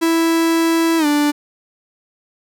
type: tone with pitch glide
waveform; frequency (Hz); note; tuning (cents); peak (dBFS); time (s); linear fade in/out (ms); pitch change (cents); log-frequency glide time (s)
45% pulse; 329.6 to 293.6; E4 to D4; 0 to 0; -13; 0.01-1.32; 20; -200; 0.98-1.06
effects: none